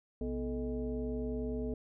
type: tone with frequency modulation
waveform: sine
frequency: 246.9 Hz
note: B3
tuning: in tune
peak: -33 dBFS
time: 0.21-1.74 s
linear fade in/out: 2 ms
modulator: 188 Hz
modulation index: 1.3
effects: none